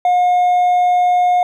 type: tone with hard clipping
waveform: sine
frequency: 718 Hz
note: F5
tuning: 48 cents sharp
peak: -11 dBFS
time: 0.05-1.43 s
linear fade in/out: 2 ms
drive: 2 dB
effects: none